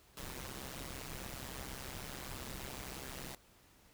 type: noise with amplitude modulation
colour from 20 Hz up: pink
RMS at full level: -42 dBFS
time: 0.17-3.35 s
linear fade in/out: 2 ms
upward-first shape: sine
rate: 132 Hz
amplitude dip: 85%
effects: pink hiss -65 dBFS RMS until 3.93 s